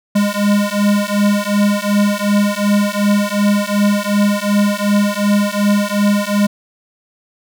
square beating tone pair, 203.2 / 205.9 Hz, G#3 / G#3, -38 / -15 cents, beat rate 2.7 Hz, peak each -16 dBFS, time 0.15-6.47 s, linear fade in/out 10 ms, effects none

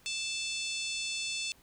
harmonic tone with a mistuned harmonic, 880 Hz, A5, in tune, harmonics 3 / 4 / 5 / 6 / 7 / 8 / 9 / 10, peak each -37 / -39 / -41 / -43 / -44 / -45 / -46 / -47 dBFS, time 0.06-1.52 s, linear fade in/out 0 ms, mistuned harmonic 10, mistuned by -17 cents, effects pink hiss -62 dBFS RMS until 1.62 s

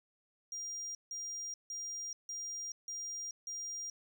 triangle tone bursts, 5700 Hz, F8, 34 cents sharp, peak -38 dBFS, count 6, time 0.52-3.9 s, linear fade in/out 2 ms, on 430 ms, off 160 ms, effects none

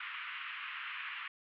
white band-pass noise, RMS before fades -43 dBFS, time 0-1.28 s, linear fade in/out 5 ms, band 1100 to 2900 Hz, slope 48 dB/octave, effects none

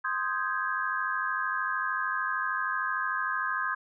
sine chord, Ab major seventh, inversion first, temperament equal, 1046.5 / 1244.5 / 1568 / 1661.2 Hz, C6 / Eb6 / G6 / Ab6, 0 / 0 / 0 / 0 cents, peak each -33 dBFS, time 0.04-3.75 s, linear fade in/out 10 ms, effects none

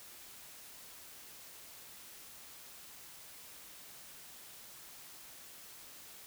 silence, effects white hiss -53 dBFS RMS until 6.26 s

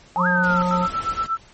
sine exponential two-way sweep, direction up then down, 805 to 1648 to 1322 Hz, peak -18 dBFS, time 0.16-0.62 s, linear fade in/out 0 ms, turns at 0.27 s
harmonic tone, 179.3 Hz, F3, 46 cents sharp, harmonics 1 / 3 / 5 / 7, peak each -21 / -26 / -24 / -27 dBFS, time 0.16-0.88 s, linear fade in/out 50 ms
pink noise, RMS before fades -35 dBFS, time 0.43-1.27 s, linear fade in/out 10 ms
sine tone with tremolo, 1329 Hz, E6, 14 cents sharp, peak -18 dBFS, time 0.71-1.37 s, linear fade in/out 0 ms, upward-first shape sine, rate 8.5 Hz, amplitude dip 90%
effects pink hiss -50 dBFS RMS until 1.53 s + MP3 32 kbps

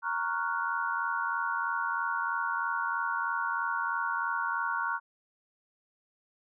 sine chord, Gb major seventh, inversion first, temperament equal, 932.3 / 1108.7 / 1396.9 / 1480 Hz, Bb5 / Db6 / F6 / Gb6, 0 / 0 / 0 / 0 cents, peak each -34 dBFS, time 0.02-5 s, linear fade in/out 50 ms, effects none

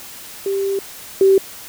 sine tone pair in turn, 392.5 / 386.9 Hz, G4 / G4, +2 / -23 cents, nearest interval unison, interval 25 cents, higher first, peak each -17 / -8 dBFS, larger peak second, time 0.46-0.79 / 1.21-1.38 s, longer first, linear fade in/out 2 ms, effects white hiss -36 dBFS RMS until 1.68 s

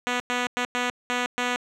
5% pulse tone bursts at uneven times, 246.2 Hz, B3, 5 cents flat, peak -12 dBFS, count 6, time 0.07-0.2 / 0.3-0.47 / 0.57-0.65 / 0.75-0.9 / 1.1-1.26 / 1.38-1.56 s, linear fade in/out 0 ms, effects low-pass 6000 Hz 12 dB/octave

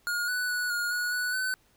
square tone with pitch steps, 1431 / 1486 / 1472 / 1430 / 1458 / 1478 / 1514 Hz, F6 / F#6 / F#6 / F6 / F#6 / F#6 / F#6, +42 / +7 / -9 / +41 / -26 / -2 / +39 cents, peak -28 dBFS, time 0.07-1.54 s, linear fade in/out 0 ms, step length 210 ms, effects pink hiss -65 dBFS RMS until 1.76 s

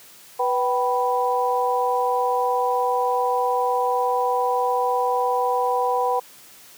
sine tone cluster, 493.3 / 770 / 986 Hz, B4 / G5 / B5, -2 / -31 / -3 cents, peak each -23 dBFS, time 0.39-6.2 s, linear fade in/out 10 ms, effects white hiss -47 dBFS RMS until 6.77 s + high-pass 100 Hz 12 dB/octave

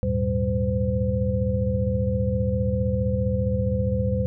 sine tone cluster, 77.7 / 102.1 / 117.2 / 195.1 / 511 Hz, D#2 / G#2 / A#2 / G3 / C5, -2 / -29 / +10 / -8 / -41 cents, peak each -27 dBFS, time 0.03-4.26 s, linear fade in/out 0 ms, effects none

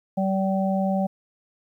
harmonic tone, 192.2 Hz, G3, 34 cents flat, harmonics 1 / 3 / 4, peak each -22 / -27 / -28 dBFS, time 0.17-1.07 s, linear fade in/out 10 ms, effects 10-bit

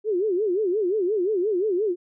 sine tone with vibrato, 392 Hz, G4, in tune, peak -20 dBFS, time 0.04-1.96 s, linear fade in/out 50 ms, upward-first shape sine, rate 5.7 Hz, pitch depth 210 cents each way, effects none

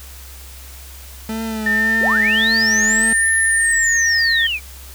40% pulse tone with vibrato, 219.2 Hz, A3, 6 cents flat, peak -21 dBFS, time 1.29-3.13 s, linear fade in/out 2 ms, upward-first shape triangle, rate 1.8 Hz, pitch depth 46 cents each way
sine tone with pitch glide, 1803 to 1833.5 Hz, A6 to A#6, +42 to -29 cents, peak -14 dBFS, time 1.66-4.47 s, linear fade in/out 5 ms, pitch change +29 cents, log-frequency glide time 3.54-3.73 s
sine linear two-way sweep, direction up then down, 261.6 to 10548 to 2263 Hz, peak -18 dBFS, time 2-4.6 s, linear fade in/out 50 ms, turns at 3.35 s
effects added 66 Hz sine -36 dBFS peak until 4.94 s + white hiss -40 dBFS RMS until 4.94 s

